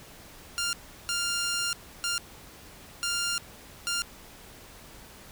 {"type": "tone bursts at uneven times", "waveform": "10% pulse", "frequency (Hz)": 1396.9, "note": "F6", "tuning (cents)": 0, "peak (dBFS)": -19, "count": 5, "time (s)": [[0.58, 0.73], [1.09, 1.73], [2.04, 2.18], [3.03, 3.38], [3.87, 4.02]], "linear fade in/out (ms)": 0, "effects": ["pink hiss -49 dBFS RMS until 5.31 s"]}